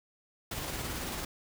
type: noise with tremolo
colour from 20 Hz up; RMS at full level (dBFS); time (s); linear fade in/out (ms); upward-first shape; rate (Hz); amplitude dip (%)
pink; -36; 0.51-1.25; 5; square; 18; 25
effects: none